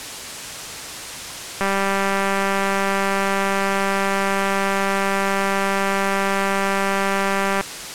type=click train; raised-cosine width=0.5 ms; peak=-6 dBFS; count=1177; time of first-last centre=1.61-7.61 s; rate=196 Hz; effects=white hiss -31 dBFS RMS until 7.94 s + low-pass 9000 Hz 12 dB/octave